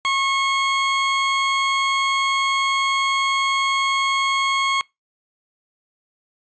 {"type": "tone", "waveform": "20% pulse", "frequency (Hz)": 1090, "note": "C#6", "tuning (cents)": -29, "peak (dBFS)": -13, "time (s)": [0.05, 4.81], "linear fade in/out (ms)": 0, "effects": ["noise-tail reverb RT60 0.2 s tail -24 dB re dry", "resampled to 16000 Hz"]}